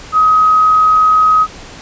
sine tone, 1264 Hz, D#6, 27 cents sharp, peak -6 dBFS, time 0.12-1.47 s, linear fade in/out 50 ms, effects pink hiss -33 dBFS RMS until 1.81 s + resampled to 16000 Hz

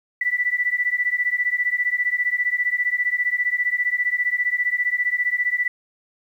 sine beating tone pair, 1963 / 1978 Hz, B6 / B6, -11 / +2 cents, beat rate 15 Hz, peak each -22 dBFS, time 0.21-5.68 s, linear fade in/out 5 ms, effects 9-bit

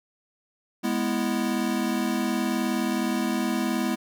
square chord, E major, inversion first, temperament equal, 207.7 / 246.9 / 329.6 Hz, G#3 / B3 / E4, 0 / 0 / 0 cents, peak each -29 / -28 / -30 dBFS, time 0.83-3.96 s, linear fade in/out 20 ms, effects none

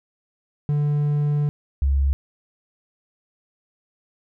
triangle / sine tone pair in turn, 146.83 / 68.94 Hz, D3 / C#2, 0 / -9 cents, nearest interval octave + minor second, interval 1309 cents, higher first, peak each -16 dBFS, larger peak neither, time 0.69-1.49 / 1.82-2.13 s, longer first, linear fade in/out 0 ms, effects none

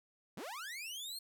sawtooth linear sweep, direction up, 132.3 to 4328 Hz, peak -39 dBFS, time 0.37-1.19 s, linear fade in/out 5 ms, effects none

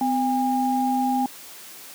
sine tone pair together, 255.1 / 810 Hz, C4 / G#5, -44 / -43 cents, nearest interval octave + minor sixth, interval 2001 cents, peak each -22 dBFS, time 0.01-1.26 s, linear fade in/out 2 ms, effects white hiss -42 dBFS RMS until 1.94 s + high-pass 150 Hz 12 dB/octave

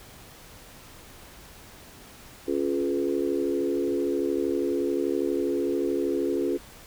sine chord, C# dominant seventh, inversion none, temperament equal with one note detuned, 277.2 / 349.2 / 422.3 / 493.9 Hz, C#4 / E#4 / G#4 / B4, 0 / 0 / +29 / 0 cents, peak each -29 / -27 / -29 / -33 dBFS, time 2.47-6.58 s, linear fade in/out 20 ms, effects pink hiss -48 dBFS RMS until 6.86 s

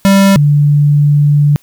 square / sine tone pair in turn, 196 / 146.11 Hz, G3 / D3, 0 / -9 cents, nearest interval perfect fourth, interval 509 cents, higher first, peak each -5 dBFS, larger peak neither, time 0.05-0.36 / 0.36-1.56 s, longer second, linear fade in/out 0 ms, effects white hiss -49 dBFS RMS until 1.62 s

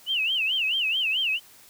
sine tone with vibrato, 2838 Hz, F7, 27 cents sharp, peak -22 dBFS, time 0.06-1.4 s, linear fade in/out 50 ms, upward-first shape sine, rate 4.6 Hz, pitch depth 200 cents each way, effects white hiss -52 dBFS RMS until 1.69 s

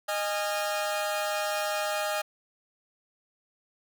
sawtooth tone cluster, 617 / 821 / 1388 Hz, D#5 / G#5 / F6, -15 / -20 / -11 cents, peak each -26 / -29 / -33 dBFS, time 0.08-2.22 s, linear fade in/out 10 ms, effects none

